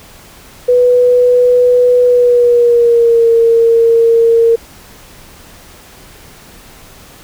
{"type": "tone with pitch glide", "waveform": "sine", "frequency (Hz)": [493.4, 460.4], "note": ["B4", "A#4"], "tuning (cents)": [-2, -22], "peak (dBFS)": -5, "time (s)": [0.68, 4.56], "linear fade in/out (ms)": 10, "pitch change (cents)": -120, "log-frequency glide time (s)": [2.04, 3.29], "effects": ["pink hiss -38 dBFS RMS until 7.23 s"]}